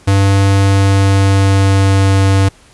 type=tone with pitch glide; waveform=square; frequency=98.3 to 97.17 Hz; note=G2 to G2; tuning=+5 to -15 cents; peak=-8 dBFS; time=0.07-2.49 s; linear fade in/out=10 ms; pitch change=-20 cents; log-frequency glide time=0.47-2.26 s; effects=pink hiss -45 dBFS RMS until 2.73 s + resampled to 24000 Hz